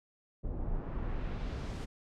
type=noise with low-pass filter sweep; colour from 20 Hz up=brown; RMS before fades=-36 dBFS; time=0.43-1.86 s; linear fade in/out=20 ms; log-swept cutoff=560 to 9000 Hz; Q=0.94; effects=none